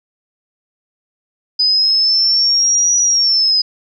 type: exponential two-way sweep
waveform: sine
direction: up then down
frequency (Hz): 4978 to 5850 to 4978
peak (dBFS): -10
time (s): 1.59-3.62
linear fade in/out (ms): 10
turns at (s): 2.99
effects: none